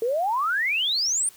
sine exponential sweep, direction up, 440 to 9390 Hz, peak -21 dBFS, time 0.02-1.29 s, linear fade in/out 2 ms, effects white hiss -51 dBFS RMS until 1.36 s

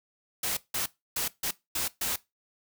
white noise bursts at uneven times, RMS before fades -30 dBFS, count 6, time 0.43-0.57 / 0.74-0.86 / 1.16-1.28 / 1.43-1.51 / 1.75-1.88 / 2.01-2.16 s, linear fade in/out 5 ms, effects noise-tail reverb RT60 0.2 s tail -19 dB re dry

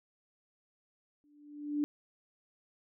sine tone with exponential growth, 293.7 Hz, D4, in tune, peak -26 dBFS, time 1.24-1.84 s, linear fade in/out 0 ms, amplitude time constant 130 ms, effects none

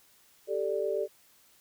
sine chord, G suspended second, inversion none, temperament equal, 392 / 440 / 587.3 Hz, G4 / A4 / D5, 0 / 0 / 0 cents, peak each -32 dBFS, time 0.47-1.08 s, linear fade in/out 50 ms, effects white hiss -62 dBFS RMS until 1.6 s

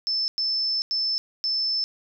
sine tone bursts at uneven times, 5274 Hz, E8, in tune, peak -22 dBFS, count 4, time 0.07-0.28 / 0.38-0.82 / 0.91-1.18 / 1.44-1.84 s, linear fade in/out 0 ms, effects none

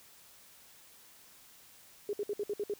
sine tone bursts, 410.8 Hz, G#4, 19 cents flat, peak -31 dBFS, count 7, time 2.09-2.738 s, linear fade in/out 2 ms, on 42 ms, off 59 ms, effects white hiss -58 dBFS RMS until 2.79 s

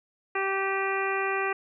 harmonic tone with a mistuned harmonic, 388.6 Hz, G4, 15 cents flat, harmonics 1 / 2 / 3 / 4 / 5 / 6 / 7, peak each -30 / -33 / -32 / -34 / -33 / -35 / -39 dBFS, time 0.35-1.53 s, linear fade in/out 5 ms, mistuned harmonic 6, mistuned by +50 cents, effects none

